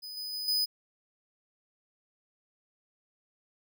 45% pulse tone with level steps, 5000 Hz, D#8, 8 cents sharp, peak -39 / -35 / -33 / -25 dBFS, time 0.02-0.66 s, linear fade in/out 20 ms, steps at 0.17 / 0.33 / 0.48 s, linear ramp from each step 2 ms, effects none

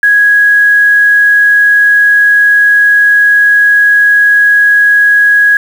sine tone with quantisation, 1661.2 Hz, G#6, in tune, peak -3 dBFS, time 0.03-5.57 s, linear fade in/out 2 ms, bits 5, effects none

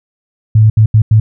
sine tone bursts at uneven times, 108.9 Hz, A2, 17 cents flat, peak -3 dBFS, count 4, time 0.55-0.7 / 0.77-0.86 / 0.94-1.02 / 1.11-1.2 s, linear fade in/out 5 ms, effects none

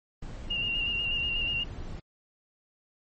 brown noise, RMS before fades -38 dBFS, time 0.22-2 s, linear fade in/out 5 ms
sine tone with vibrato, 2800 Hz, F7, 4 cents sharp, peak -27 dBFS, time 0.5-1.64 s, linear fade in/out 10 ms, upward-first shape square, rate 8.2 Hz, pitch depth 25 cents each way
effects MP3 32 kbps

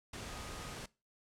sine tone in noise, 1244.5 Hz, D#6, in tune, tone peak -54 dBFS, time 0.29-0.75 s, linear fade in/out 5 ms, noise pink, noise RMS -45 dBFS, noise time 0.13-0.86 s, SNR -12 dB, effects noise-tail reverb RT60 0.3 s tail -22 dB re dry + low-pass 9000 Hz 12 dB/octave

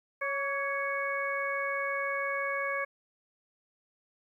harmonic tone with a mistuned harmonic, 554.4 Hz, C#5, in tune, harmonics 1 / 2 / 3 / 4, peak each -35 / -35 / -35 / -35 dBFS, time 0.21-2.85 s, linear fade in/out 10 ms, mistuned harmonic 2, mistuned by +35 cents, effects 11-bit

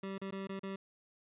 25% pulse tone with dropouts, 194.1 Hz, G3, 17 cents flat, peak -35 dBFS, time 0.03-0.76 s, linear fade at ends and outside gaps 5 ms, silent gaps 0.181-0.215 / 0.309-0.323 / 0.472-0.492 / 0.594-0.632 s, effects resampled to 8000 Hz

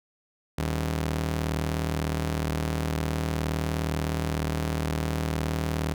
sawtooth ring-modulated tone, 116.54 Hz, A#2, in tune, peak -19 dBFS, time 0.58-5.94 s, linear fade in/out 5 ms, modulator 38.5 Hz, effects none

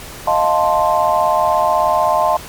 sine chord, F dominant seventh, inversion third, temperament equal, 622.3 / 698.5 / 880 / 1046.5 Hz, Eb5 / F5 / A5 / C6, 0 / 0 / 0 / 0 cents, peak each -17 dBFS, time 0.27-2.37 s, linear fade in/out 5 ms, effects pink hiss -33 dBFS RMS until 2.48 s + MP3 96 kbps

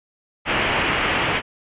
white low-pass noise, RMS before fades -21 dBFS, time 0.45-1.42 s, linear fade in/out 50 ms, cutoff 3000 Hz, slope 48 dB/octave, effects resampled to 8000 Hz

